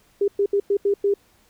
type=tone bursts at uneven times; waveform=sine; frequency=401.9 Hz; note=G4; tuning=43 cents sharp; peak=-16 dBFS; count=6; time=0.21-0.28 / 0.39-0.46 / 0.53-0.6 / 0.7-0.77 / 0.85-0.94 / 1.04-1.14 s; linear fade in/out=5 ms; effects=pink hiss -59 dBFS RMS until 1.49 s